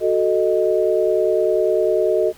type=chord; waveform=sine; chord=D# diminished; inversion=first; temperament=equal; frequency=370 / 440 / 622.3 Hz; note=F#4 / A4 / D#5; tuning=0 / 0 / 0 cents; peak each=-19 dBFS; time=0-2.33 s; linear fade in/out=50 ms; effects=pink hiss -47 dBFS RMS until 2.37 s